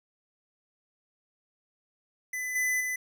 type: tone with level steps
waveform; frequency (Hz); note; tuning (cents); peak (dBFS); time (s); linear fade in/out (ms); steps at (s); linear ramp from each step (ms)
square; 2007; B6; +27; -32 / -26 / -30; 2.33-2.96; 5; 2.55 / 2.8; 10
effects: none